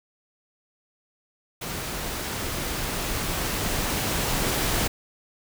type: noise with level ramp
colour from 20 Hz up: pink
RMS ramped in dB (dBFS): -32 to -24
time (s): 1.61-4.88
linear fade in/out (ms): 10
effects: none